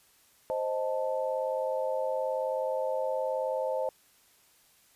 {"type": "chord", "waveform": "sine", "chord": "A diminished", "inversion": "first", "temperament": "equal", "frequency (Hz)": [523.3, 622.3, 880], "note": ["C5", "Eb5", "A5"], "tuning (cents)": [0, 0, 0], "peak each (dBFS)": [-30, -33, -36], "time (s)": [0.5, 3.89], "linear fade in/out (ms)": 0, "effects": ["white hiss -63 dBFS RMS until 4.95 s", "resampled to 32000 Hz"]}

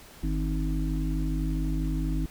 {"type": "harmonic tone with a mistuned harmonic", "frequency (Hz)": 52.2, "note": "G#1", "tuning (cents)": 10, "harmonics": [1, 3, 5, 6], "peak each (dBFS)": [-27, -32, -34, -35], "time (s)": [0.23, 2.26], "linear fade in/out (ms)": 5, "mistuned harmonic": 1, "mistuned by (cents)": -110, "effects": ["pink hiss -50 dBFS RMS until 2.3 s"]}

